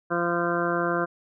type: harmonic tone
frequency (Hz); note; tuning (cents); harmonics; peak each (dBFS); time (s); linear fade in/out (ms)
172.4; F3; -22; 1 / 2 / 3 / 4 / 6 / 7 / 8 / 9; -32 / -28 / -30 / -31 / -32 / -33 / -31 / -32; 0.1-1.06; 20
effects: none